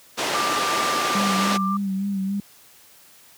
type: band-pass noise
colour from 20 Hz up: pink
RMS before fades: -25 dBFS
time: 0.17-1.58 s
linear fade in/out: 20 ms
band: 360 to 6600 Hz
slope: 12 dB/octave
type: tone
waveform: sine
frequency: 1185 Hz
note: D6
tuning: 15 cents sharp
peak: -23 dBFS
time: 0.34-1.77 s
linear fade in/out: 5 ms
type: tone with vibrato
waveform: sine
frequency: 196 Hz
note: G3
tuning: in tune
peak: -22 dBFS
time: 1.15-2.4 s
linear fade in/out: 2 ms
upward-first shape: sine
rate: 3.5 Hz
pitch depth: 45 cents each way
effects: white hiss -51 dBFS RMS until 3.37 s + high-pass 60 Hz 12 dB/octave

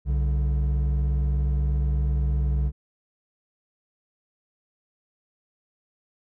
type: tone pair together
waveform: triangle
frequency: 63.9 / 143.45 Hz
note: C2 / D3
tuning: -40 / -40 cents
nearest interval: octave + major second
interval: 1400 cents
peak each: -19 / -27 dBFS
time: 0.05-2.72 s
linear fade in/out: 50 ms
effects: none

